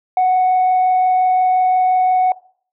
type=tone with frequency modulation; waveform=sine; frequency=740 Hz; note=F#5; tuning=in tune; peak=-9 dBFS; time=0.17-2.32 s; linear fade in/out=2 ms; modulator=25.7 Hz; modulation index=0.21; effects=noise-tail reverb RT60 0.5 s tail -21 dB re dry + tanh soft clip ceiling -9 dBFS